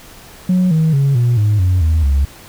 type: tone with pitch steps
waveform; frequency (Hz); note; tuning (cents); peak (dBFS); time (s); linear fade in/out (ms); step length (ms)
sine; 182.9 / 159.22 / 138.61 / 120.67 / 105.05 / 91.45 / 79.61 / 69.31; F#3 / D#3 / C#3 / B2 / G#2 / F#2 / D#2 / C#2; -20 / +40 / 0 / -40 / +20 / -20 / +40 / 0; -8; 0.49-2.25; 5; 220
effects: tanh soft clip ceiling -8 dBFS + pink hiss -39 dBFS RMS until 2.48 s